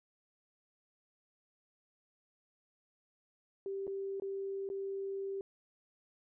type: tone with dropouts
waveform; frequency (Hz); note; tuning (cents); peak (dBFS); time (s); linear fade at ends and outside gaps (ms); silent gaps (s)
sine; 391.3; G4; -3; -36; 3.66-5.41; 1; 3.869-3.877 / 4.199-4.221 / 4.69-4.7
effects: none